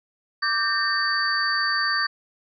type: tone cluster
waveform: sine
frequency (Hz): 1174 / 1571 / 1817 / 4593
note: D6 / G6 / A#6 / D8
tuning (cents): -1 / +3 / -45 / -39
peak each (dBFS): -26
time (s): 0.42-2.07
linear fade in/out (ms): 10
effects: none